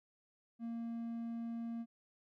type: tone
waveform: triangle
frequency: 231.5 Hz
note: A#3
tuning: 12 cents flat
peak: -37 dBFS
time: 0.59-1.86 s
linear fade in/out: 50 ms
effects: none